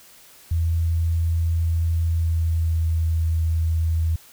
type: tone with pitch glide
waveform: sine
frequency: 82.9 to 81.38 Hz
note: E2 to E2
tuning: +10 to -22 cents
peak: -18 dBFS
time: 0.51-4.16 s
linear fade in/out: 5 ms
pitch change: -32 cents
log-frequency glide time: 2.02-2.96 s
effects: white hiss -49 dBFS RMS until 4.32 s

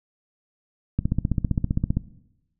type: click train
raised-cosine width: 5 ms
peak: -9 dBFS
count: 16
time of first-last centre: 0.99-1.97 s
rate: 15.3 Hz
effects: noise-tail reverb RT60 0.9 s tail -17 dB re dry

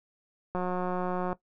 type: click train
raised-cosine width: 1 ms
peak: -18 dBFS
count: 142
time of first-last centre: 0.55-1.329 s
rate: 181 Hz
effects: noise-tail reverb RT60 0.1 s tail -17 dB re dry

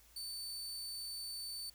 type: tone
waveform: sawtooth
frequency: 4531 Hz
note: C#8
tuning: 37 cents sharp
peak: -39 dBFS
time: 0.16-1.7 s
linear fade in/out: 5 ms
effects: added 55 Hz sine -66 dBFS peak until 1.74 s + white hiss -65 dBFS RMS until 1.74 s

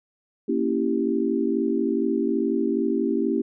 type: chord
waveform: sine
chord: A# diminished seventh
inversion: none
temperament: equal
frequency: 233.1 / 277.2 / 329.6 / 392 Hz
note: A#3 / C#4 / E4 / G4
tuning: 0 / 0 / 0 / 0 cents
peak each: -26 dBFS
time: 0.48-3.42 s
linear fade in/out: 10 ms
effects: none

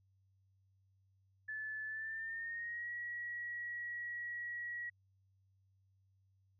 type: tone with pitch glide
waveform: sine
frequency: 1737 to 1916.2 Hz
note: A6 to A#6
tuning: -23 to +47 cents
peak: -40 dBFS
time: 1.48-4.9 s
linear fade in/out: 10 ms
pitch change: +170 cents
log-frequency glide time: 1.86-2.91 s
effects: added 96 Hz sine -70 dBFS peak until 6.59 s

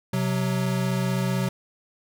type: tone pair together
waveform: square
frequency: 129.31 / 185 Hz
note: C3 / F#3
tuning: -20 / 0 cents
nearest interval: tritone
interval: 620 cents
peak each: -26 / -26 dBFS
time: 0.13-1.49 s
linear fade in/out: 5 ms
effects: none

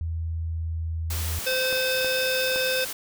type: tone with pitch glide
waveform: sine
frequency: 81.9 to 81.29 Hz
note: E2 to E2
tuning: -11 to -24 cents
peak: -26 dBFS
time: 0.01-1.39 s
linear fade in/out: 0 ms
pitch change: -13 cents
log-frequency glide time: 0.13-1.15 s
type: noise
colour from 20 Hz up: white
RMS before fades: -33 dBFS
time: 1.1-2.93 s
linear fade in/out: 5 ms
type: harmonic tone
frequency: 516 Hz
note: C5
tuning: 24 cents flat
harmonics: 1 / 3 / 5 / 7 / 9 / 10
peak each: -26 / -29 / -30 / -31 / -38 / -33 dBFS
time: 1.46-2.85 s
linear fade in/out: 10 ms
type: clicks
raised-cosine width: 1 ms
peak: -21 dBFS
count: 3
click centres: 1.727 / 2.046 / 2.56 s
effects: none

